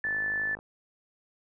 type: tone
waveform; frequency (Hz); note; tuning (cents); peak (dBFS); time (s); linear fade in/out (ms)
sine; 1751; A6; -9; -27; 0.04-0.55; 2
type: click train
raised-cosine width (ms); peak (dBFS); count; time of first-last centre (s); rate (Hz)
1; -30; 29; 0.05-0.589; 51.9
effects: none